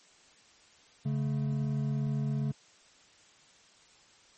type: tone pair together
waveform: triangle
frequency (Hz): 140.97 / 218.5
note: C#3 / A3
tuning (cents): +29 / -12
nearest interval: minor sixth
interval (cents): 759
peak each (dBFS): -27 / -33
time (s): 1.05-2.52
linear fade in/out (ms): 10
effects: white hiss -60 dBFS RMS until 4.37 s + MP3 32 kbps